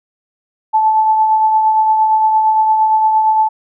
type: tone with tremolo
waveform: sine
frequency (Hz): 872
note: A5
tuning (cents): -16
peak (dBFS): -7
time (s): 0.73-3.49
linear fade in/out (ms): 20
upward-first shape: triangle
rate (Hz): 8.7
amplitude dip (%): 40
effects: none